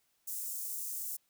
white high-pass noise, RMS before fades -39 dBFS, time 0.27-1.17 s, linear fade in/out 10 ms, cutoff 7000 Hz, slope 24 dB/octave, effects white hiss -75 dBFS RMS until 1.29 s

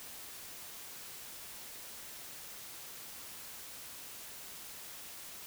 silence, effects white hiss -48 dBFS RMS until 5.46 s

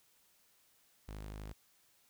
sawtooth tone, 51.91 Hz, G#1, in tune, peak -40 dBFS, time 1.08-1.53 s, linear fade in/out 5 ms, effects white hiss -70 dBFS RMS until 2.09 s

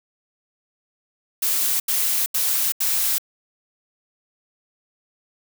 blue noise bursts, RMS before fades -21 dBFS, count 4, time 1.42-3.183 s, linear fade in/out 5 ms, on 380 ms, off 81 ms, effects none

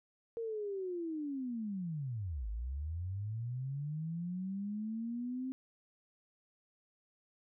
sine linear two-way sweep, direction down then up, 466.2 to 50.3 to 263.4 Hz, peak -36 dBFS, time 0.37-5.52 s, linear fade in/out 0 ms, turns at 2.48 s, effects none

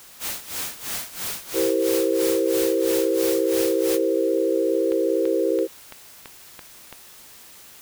white noise with tremolo, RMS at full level -28 dBFS, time 0.19-3.99 s, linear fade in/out 50 ms, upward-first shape sine, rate 3 Hz, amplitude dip 85%
sine chord, C dominant seventh, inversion first, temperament equal, 329.6 / 392 / 466.2 / 523.3 Hz, E4 / G4 / Bb4 / C5, 0 / 0 / 0 / 0 cents, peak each -24 dBFS, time 1.53-5.68 s, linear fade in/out 50 ms
click train, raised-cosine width 0.3 ms, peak -21 dBFS, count 7, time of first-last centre 4.92-6.927 s, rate 2.99 Hz
effects white hiss -46 dBFS RMS until 7.81 s

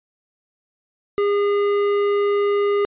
sine tone with tanh clipping, 407.1 Hz, G#4, 35 cents flat, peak -18 dBFS, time 1.18-2.85 s, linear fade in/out 0 ms, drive 13 dB, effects resampled to 8000 Hz

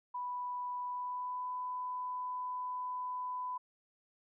sine tone with pitch glide, 987.8 to 999.9 Hz, B5 to B5, 0 to +21 cents, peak -36 dBFS, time 0.14-3.58 s, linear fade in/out 10 ms, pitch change +21 cents, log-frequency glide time 0.86-1.49 s, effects none

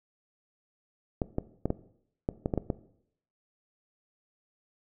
clicks, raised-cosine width 2 ms, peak -14 dBFS, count 9, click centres 1.218 / 1.384 / 1.656 / 1.704 / 2.289 / 2.459 / 2.538 / 2.577 / 2.702 s, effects noise-tail reverb RT60 0.7 s tail -17 dB re dry

